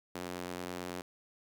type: tone with high-pass filter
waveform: sawtooth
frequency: 89.2 Hz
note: F2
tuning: 37 cents sharp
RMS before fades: -41 dBFS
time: 0.15-1.02 s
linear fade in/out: 5 ms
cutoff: 280 Hz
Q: 0.89
effects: none